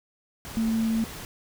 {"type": "tone in noise", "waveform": "sine", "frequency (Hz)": 224.4, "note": "A3", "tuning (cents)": 34, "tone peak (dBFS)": -22, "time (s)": [0.57, 1.04], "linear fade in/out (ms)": 0, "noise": "pink", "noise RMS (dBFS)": -39, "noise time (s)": [0.45, 1.25], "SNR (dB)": 14, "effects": []}